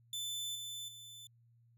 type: tone with level steps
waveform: sawtooth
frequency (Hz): 3520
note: A7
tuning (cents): 0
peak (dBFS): -35 / -39 / -47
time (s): 0.13-1.27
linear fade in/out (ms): 2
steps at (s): 0.55 / 0.88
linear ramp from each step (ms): 5
effects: added 117 Hz sine -64 dBFS peak until 1.77 s